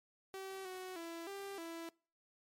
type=tone with pitch steps; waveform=sawtooth; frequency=384.2 / 370.9 / 334 / 395.7 / 332.2 Hz; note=G4 / F#4 / E4 / G4 / E4; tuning=-35 / +4 / +23 / +16 / +13 cents; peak=-40 dBFS; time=0.34-1.89 s; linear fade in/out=0 ms; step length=310 ms; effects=noise-tail reverb RT60 0.4 s tail -25 dB re dry + MP3 64 kbps